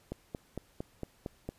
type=click train; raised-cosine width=2 ms; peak=-23 dBFS; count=7; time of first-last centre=0.12-1.49 s; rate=4.38 Hz; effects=pink hiss -65 dBFS RMS until 1.58 s + resampled to 32000 Hz